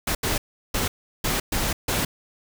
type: noise bursts at uneven times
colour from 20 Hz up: pink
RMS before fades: -24 dBFS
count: 6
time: 0.07-0.15 / 0.23-0.38 / 0.74-0.88 / 1.24-1.4 / 1.52-1.73 / 1.88-2.05 s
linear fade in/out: 5 ms
effects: none